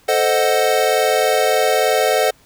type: chord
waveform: square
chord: A diminished seventh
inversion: none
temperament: equal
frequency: 440 / 523.3 / 622.3 / 740 Hz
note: A4 / C5 / Eb5 / Gb5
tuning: 0 / 0 / 0 / 0 cents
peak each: -20 dBFS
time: 0.08-2.31 s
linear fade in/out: 10 ms
effects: pink hiss -52 dBFS RMS until 2.45 s